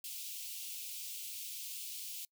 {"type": "high-pass noise", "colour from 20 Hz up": "white", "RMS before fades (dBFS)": -44, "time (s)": [0.04, 2.25], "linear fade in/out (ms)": 2, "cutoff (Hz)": 2500, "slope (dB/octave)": 48, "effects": ["noise-tail reverb RT60 0.1 s tail -25 dB re dry"]}